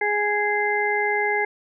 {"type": "harmonic tone", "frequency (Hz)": 415.3, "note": "G#4", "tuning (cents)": 0, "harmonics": [1, 2, 4, 5], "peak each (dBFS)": [-25, -25, -27, -24], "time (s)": [0.01, 1.45], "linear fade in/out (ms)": 5, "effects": []}